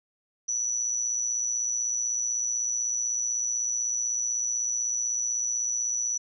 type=tone with amplitude modulation; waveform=sine; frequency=5920 Hz; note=F#8; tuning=in tune; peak=-23 dBFS; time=0.48-6.18 s; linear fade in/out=10 ms; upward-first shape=sine; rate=116 Hz; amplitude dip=55%; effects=none